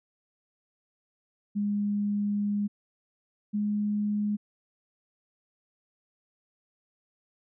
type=tone pair in turn; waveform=sine; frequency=205.1 / 208 Hz; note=G#3 / G#3; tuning=-21 / +3 cents; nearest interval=unison; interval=24 cents; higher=second; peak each=-25 dBFS; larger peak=neither; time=1.55-2.68 / 3.53-4.37 s; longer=first; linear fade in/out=20 ms; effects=none